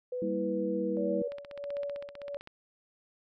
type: tone with pitch glide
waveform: sine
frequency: 499 to 485.6 Hz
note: B4 to B4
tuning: +18 to -29 cents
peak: -32 dBFS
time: 0.12-1.28 s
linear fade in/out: 5 ms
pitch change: -47 cents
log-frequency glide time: 0.31-0.93 s
type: chord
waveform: sine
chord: E diminished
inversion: first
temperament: equal with one note detuned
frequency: 196 / 233.1 / 326.4 Hz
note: G3 / Bb3 / E4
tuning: 0 / 0 / -17 cents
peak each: -34 / -39 / -34 dBFS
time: 0.22-1.22 s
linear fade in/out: 2 ms
type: tone with tremolo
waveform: sine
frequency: 570 Hz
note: C#5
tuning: 48 cents sharp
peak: -31 dBFS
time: 0.97-2.37 s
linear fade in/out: 0 ms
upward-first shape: triangle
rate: 1.5 Hz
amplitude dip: 90%
type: click train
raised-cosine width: 0.3 ms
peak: -30 dBFS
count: 19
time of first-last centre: 1.32-2.474 s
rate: 15.6 Hz
effects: none